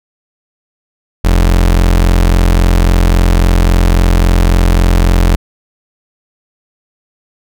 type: tone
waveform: 35% pulse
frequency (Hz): 43.65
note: F1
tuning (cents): 0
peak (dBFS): -4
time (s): 1.24-5.36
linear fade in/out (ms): 10
effects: none